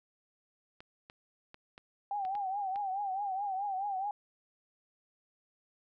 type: clicks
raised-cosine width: 0.3 ms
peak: -33 dBFS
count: 7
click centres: 0.805 / 1.099 / 1.544 / 1.779 / 2.251 / 2.352 / 2.759 s
type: tone with vibrato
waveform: sine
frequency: 786 Hz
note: G5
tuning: 4 cents sharp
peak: -32 dBFS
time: 2.11-4.11 s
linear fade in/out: 2 ms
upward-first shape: triangle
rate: 4.7 Hz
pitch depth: 110 cents each way
effects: none